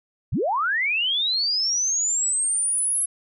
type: linear sweep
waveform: sine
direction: up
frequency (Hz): 61.9 to 10980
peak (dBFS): -20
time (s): 0.32-3.06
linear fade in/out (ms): 10
effects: none